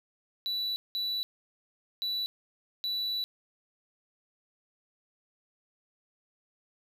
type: tone bursts at uneven times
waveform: triangle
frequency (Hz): 3951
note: B7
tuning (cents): 0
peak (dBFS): -28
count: 4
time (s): 0.46-0.76 / 0.95-1.23 / 2.02-2.26 / 2.84-3.24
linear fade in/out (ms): 0
effects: none